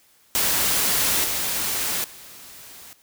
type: noise with level steps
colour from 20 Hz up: white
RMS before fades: -21 / -25 / -43 dBFS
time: 0.35-2.93 s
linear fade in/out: 0 ms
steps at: 1.24 / 2.04 s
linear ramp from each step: 2 ms
effects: white hiss -58 dBFS RMS until 3.02 s